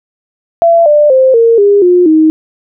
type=tone with pitch steps; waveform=sine; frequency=674 / 593.6 / 522.7 / 460.4 / 405.4 / 357 / 314.4 Hz; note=E5 / D5 / C5 / A#4 / G#4 / F4 / D#4; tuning=+38 / +18 / -2 / -22 / -42 / +38 / +18 cents; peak=-3 dBFS; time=0.62-2.3 s; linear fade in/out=0 ms; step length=240 ms; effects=none